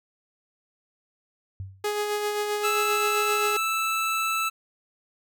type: tone with exponential decay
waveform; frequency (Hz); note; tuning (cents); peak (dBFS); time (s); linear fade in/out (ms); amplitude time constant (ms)
sine; 96; G2; -36; -29; 1.6-1.91; 0; 67
type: tone with tremolo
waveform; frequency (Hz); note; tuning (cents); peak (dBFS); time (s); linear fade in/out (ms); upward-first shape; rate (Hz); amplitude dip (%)
sawtooth; 416.7; G#4; +6; -20; 1.84-3.57; 5; sine; 7.6; 35
type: tone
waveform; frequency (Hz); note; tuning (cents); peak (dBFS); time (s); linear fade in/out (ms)
25% pulse; 1318.5; E6; 0; -20; 2.63-4.5; 20
effects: none